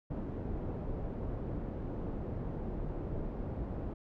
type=low-pass noise; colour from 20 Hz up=pink; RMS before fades=-38 dBFS; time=0.1-3.94 s; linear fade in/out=10 ms; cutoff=500 Hz; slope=12 dB/octave; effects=none